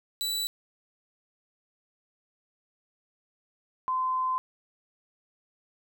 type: tone pair in turn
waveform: sawtooth / sine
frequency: 3951 / 1029.7 Hz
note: B7 / C6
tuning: 0 / -28 cents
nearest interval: octave + major seventh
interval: 2328 cents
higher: first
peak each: -25 dBFS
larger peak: neither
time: 0.21-0.47 / 3.88-4.38 s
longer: second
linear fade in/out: 0 ms
effects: none